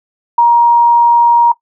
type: tone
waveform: sine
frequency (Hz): 944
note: A#5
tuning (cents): +22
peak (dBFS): -4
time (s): 0.38-1.52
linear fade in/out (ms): 5
effects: noise-tail reverb RT60 0.1 s tail -19 dB re dry